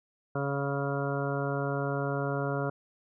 harmonic tone, 140 Hz, C#3, 18 cents sharp, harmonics 1 / 2 / 3 / 4 / 5 / 7 / 8 / 9 / 10, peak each -32 / -37 / -35 / -36 / -38 / -42 / -44 / -43 / -39 dBFS, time 0.35-2.7 s, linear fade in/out 5 ms, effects none

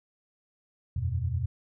sine chord, E suspended second, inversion none, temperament equal, 82.41 / 92.5 / 123.47 Hz, E2 / F#2 / B2, 0 / 0 / 0 cents, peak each -31 dBFS, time 0.96-1.46 s, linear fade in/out 5 ms, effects none

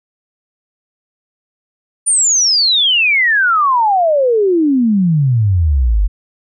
sine exponential sweep, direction down, 9397 to 45.55 Hz, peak -9 dBFS, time 2.06-6.08 s, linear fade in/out 20 ms, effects none

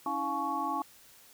sine tone cluster, 279.7 / 323.8 / 703 / 851 / 1112 Hz, C#4 / E4 / F5 / G#5 / C#6, +16 / -31 / +11 / +42 / +5 cents, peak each -39 / -40 / -40 / -34 / -33 dBFS, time 0.06-0.82 s, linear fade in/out 2 ms, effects white hiss -57 dBFS RMS until 1.33 s

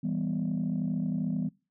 sine chord, E minor, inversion none, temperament just, 164.81 / 197.78 / 247.2 Hz, E3 / G3 / B3, 0 / +16 / +2 cents, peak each -31 dBFS, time 0.03-1.49 s, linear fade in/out 10 ms, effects noise-tail reverb RT60 0.3 s tail -21 dB re dry + tanh soft clip ceiling -22 dBFS

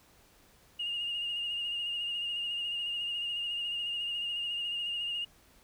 sine tone with vibrato, 2837 Hz, F7, 27 cents sharp, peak -31 dBFS, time 0.79-5.25 s, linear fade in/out 10 ms, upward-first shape sine, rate 14 Hz, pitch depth 29 cents each way, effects tanh soft clip ceiling -27 dBFS + pink hiss -62 dBFS RMS until 5.63 s

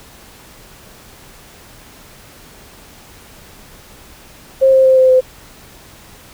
sine tone with pitch steps, 532 / 527.4 / 522.9 / 518.3 / 513.9 Hz, C5 / C5 / C5 / C5 / C5, +29 / +14 / -1 / -16 / -31 cents, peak -6 dBFS, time 4.61-5.21 s, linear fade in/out 20 ms, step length 120 ms, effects pink hiss -41 dBFS RMS until 6.33 s

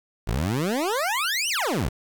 20% pulse exponential two-way sweep, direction up then down, 48.85 to 3085 to 48.85 Hz, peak -18 dBFS, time 0.27-1.89 s, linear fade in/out 10 ms, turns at 1.49 s, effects 8-bit

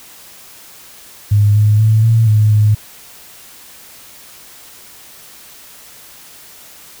sine tone with pitch steps, 103.3 / 105.6 / 109.5 / 113.2 / 106.9 / 106 Hz, G#2 / G#2 / A2 / A2 / A2 / G#2, -9 / +29 / -8 / +50 / -49 / +36 cents, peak -7 dBFS, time 1.31-2.75 s, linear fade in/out 10 ms, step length 240 ms, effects white hiss -39 dBFS RMS until 7 s

